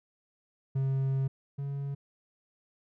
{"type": "tone pair in turn", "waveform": "triangle", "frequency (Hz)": [134.5, 139.87], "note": ["C3", "C#3"], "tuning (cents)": [48, 16], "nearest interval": "minor second", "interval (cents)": 68, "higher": "second", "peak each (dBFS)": [-24, -30], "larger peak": "first", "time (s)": [[0.75, 1.28], [1.58, 1.95]], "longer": "first", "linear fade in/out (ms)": 10, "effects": []}